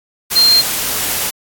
sine tone in noise, 4186 Hz, C8, in tune, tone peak -7 dBFS, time 0.35-0.62 s, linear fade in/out 20 ms, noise white, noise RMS -18 dBFS, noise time 0.3-1.31 s, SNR +8 dB, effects AAC 64 kbps

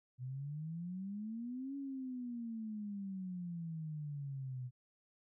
sine exponential two-way sweep, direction up then down, 123.4 to 280.5 to 123.4 Hz, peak -40 dBFS, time 0.18-4.71 s, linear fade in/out 50 ms, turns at 1.76 s, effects none

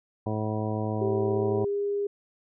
harmonic tone, 107.8 Hz, A2, 35 cents flat, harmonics 1 / 2 / 3 / 4 / 5 / 6 / 7 / 9, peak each -30 / -33 / -35 / -36 / -37 / -38 / -38 / -40 dBFS, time 0.26-1.65 s, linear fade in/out 5 ms
sine tone with pitch glide, 392 to 405.4 Hz, G4 to G#4, 0 to -42 cents, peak -25 dBFS, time 1.01-2.07 s, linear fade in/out 5 ms, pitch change +58 cents, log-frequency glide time 1.17-1.77 s
effects none

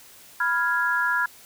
sine chord, F diminished, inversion second, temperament equal, 987.8 / 1396.9 / 1661.2 Hz, Cb6 / F6 / Ab6, 0 / 0 / 0 cents, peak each -27 / -24 / -24 dBFS, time 0.4-1.26 s, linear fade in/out 5 ms, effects white hiss -49 dBFS RMS until 1.45 s

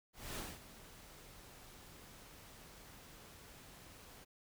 pink noise with ADSR envelope, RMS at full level -43 dBFS, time 0.13-4.25 s, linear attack 230 ms, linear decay 230 ms, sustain -14 dB, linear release 17 ms, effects none

